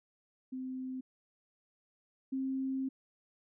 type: tone pair in turn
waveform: sine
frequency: 258.7 / 265.5 Hz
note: C4 / C4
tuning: -19 / +25 cents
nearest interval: unison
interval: 44 cents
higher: second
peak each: -37 / -32 dBFS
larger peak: second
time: 0.52-1.01 / 2.32-2.89 s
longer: second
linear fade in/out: 10 ms
effects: none